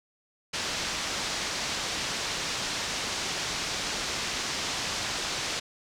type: low-pass noise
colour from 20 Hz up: white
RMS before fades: -32 dBFS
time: 0.53-5.6 s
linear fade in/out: 10 ms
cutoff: 6300 Hz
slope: 24 dB/octave
effects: none